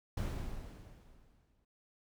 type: noise with exponential decay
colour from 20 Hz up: brown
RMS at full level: -34 dBFS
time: 0.17-1.65 s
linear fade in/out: 5 ms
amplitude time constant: 320 ms
effects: none